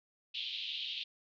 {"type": "band-pass noise", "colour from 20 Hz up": "white", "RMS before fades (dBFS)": -40, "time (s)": [0.34, 1.04], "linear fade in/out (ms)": 10, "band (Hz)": [2800, 3800], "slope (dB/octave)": 48, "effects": []}